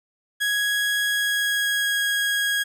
30% pulse tone with pitch glide, 1661.2 to 1645.9 Hz, G#6 to G#6, 0 to -16 cents, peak -18 dBFS, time 0.4-2.64 s, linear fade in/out 20 ms, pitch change -16 cents, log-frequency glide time 1.06-2.03 s, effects none

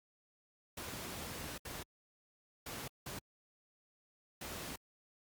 pink noise bursts at uneven times, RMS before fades -44 dBFS, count 5, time 0.77-1.58 / 1.65-1.83 / 2.66-2.88 / 3.06-3.19 / 4.41-4.76 s, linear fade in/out 5 ms, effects high-pass 60 Hz 12 dB/octave + Opus 48 kbps

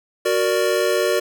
square chord, Gb augmented, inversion none, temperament equal, 370 / 466.2 / 587.3 Hz, Gb4 / Bb4 / D5, 0 / 0 / 0 cents, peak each -22 dBFS, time 0.25-1.2 s, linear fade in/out 10 ms, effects none

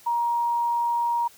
sine tone, 944 Hz, A#5, 22 cents sharp, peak -21 dBFS, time 0.06-1.28 s, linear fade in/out 10 ms, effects white hiss -52 dBFS RMS until 1.37 s

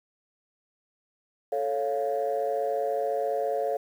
sine chord, A augmented, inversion none, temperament equal, 440 / 554.4 / 698.5 Hz, A4 / C#5 / E#5, 0 / 0 / 0 cents, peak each -29 / -28 / -29 dBFS, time 1.52-3.77 s, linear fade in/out 5 ms, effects tanh soft clip ceiling -18 dBFS + 9-bit

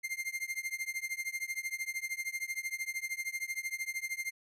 45% pulse tone with tremolo, 2104 Hz, C7, 9 cents sharp, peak -31 dBFS, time 0.03-4.31 s, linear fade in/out 20 ms, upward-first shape triangle, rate 13 Hz, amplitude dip 100%, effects resampled to 32000 Hz

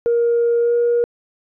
sine tone with pitch glide, 470.6 to 475.5 Hz, A#4 to A#4, +16 to +34 cents, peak -12 dBFS, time 0.06-1.04 s, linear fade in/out 0 ms, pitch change +18 cents, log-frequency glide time 0.6-0.74 s, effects tanh soft clip ceiling -10 dBFS

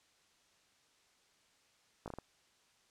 slowing click train, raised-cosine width 1 ms, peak -29 dBFS, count 5, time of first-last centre 2.06-2.186 s, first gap 18 ms, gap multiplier 1.39, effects white hiss -70 dBFS RMS until 2.9 s + low-pass 7000 Hz 12 dB/octave

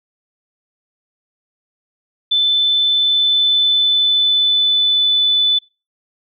sine tone with pitch glide, 3520 to 3494 Hz, A7 to A7, 0 to -13 cents, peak -11 dBFS, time 2.31-5.59 s, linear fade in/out 10 ms, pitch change -13 cents, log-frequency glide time 2.89-5.23 s, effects noise-tail reverb RT60 0.3 s tail -24 dB re dry

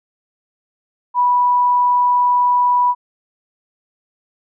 sine tone, 982 Hz, B5, 10 cents flat, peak -11 dBFS, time 1.14-2.95 s, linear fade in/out 50 ms, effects none

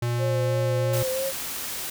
square tone, 119.6 Hz, A#2, 45 cents sharp, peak -24 dBFS, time 0.02-1.03 s, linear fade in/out 5 ms
sine tone with vibrato, 528 Hz, C5, 16 cents sharp, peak -25 dBFS, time 0.18-1.33 s, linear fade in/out 50 ms, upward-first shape triangle, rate 3 Hz, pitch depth 44 cents each way
white noise, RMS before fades -32 dBFS, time 0.93-1.9 s, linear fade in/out 5 ms
effects none

